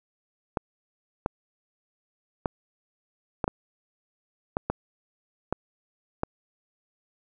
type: clicks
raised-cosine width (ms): 1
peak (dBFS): -11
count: 9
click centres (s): 0.572 / 1.261 / 2.458 / 3.442 / 3.479 / 4.569 / 4.7 / 5.526 / 6.234
effects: none